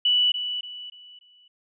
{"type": "tone with echo", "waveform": "sine", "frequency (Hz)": 2960, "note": "F#7", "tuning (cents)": 0, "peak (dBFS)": -17, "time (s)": [0.05, 0.32], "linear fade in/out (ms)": 5, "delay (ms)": 290, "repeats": 4, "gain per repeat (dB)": -9, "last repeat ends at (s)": 1.48, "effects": []}